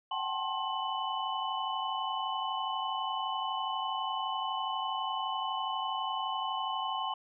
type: tone cluster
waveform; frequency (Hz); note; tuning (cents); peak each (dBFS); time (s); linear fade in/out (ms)
sine; 749 / 781 / 874 / 1064 / 2990; F#5 / G5 / A5 / C6 / F#7; +21 / -7 / -12 / +29 / +17; -40 / -40 / -37 / -35 / -39; 0.11-7.14; 5
effects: none